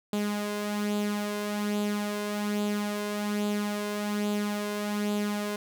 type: tone with flanger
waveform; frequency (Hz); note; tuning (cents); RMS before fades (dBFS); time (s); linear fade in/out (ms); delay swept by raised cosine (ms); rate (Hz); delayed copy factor
sawtooth; 207.3; G#3; -3; -30; 0.13-5.56; 2; 0.26 to 1.96; 1.2; +0.5
effects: none